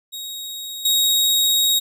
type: tone with level steps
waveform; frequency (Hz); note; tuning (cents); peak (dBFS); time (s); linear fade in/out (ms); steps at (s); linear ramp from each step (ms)
sawtooth; 3777; A#7; +22; -26 / -12; 0.12-1.8; 20; 0.85; 5
effects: none